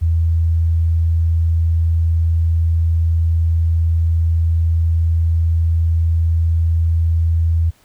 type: tone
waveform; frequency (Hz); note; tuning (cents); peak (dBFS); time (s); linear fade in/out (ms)
sine; 82.41; E2; 0; -12; 0.01-7.71; 20
effects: pink hiss -54 dBFS RMS until 7.84 s